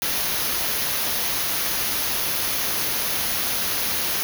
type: band-stop noise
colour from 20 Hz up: white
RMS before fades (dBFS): -24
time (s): 0.02-4.23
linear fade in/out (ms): 0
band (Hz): 6700 to 9500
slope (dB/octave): 96
effects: none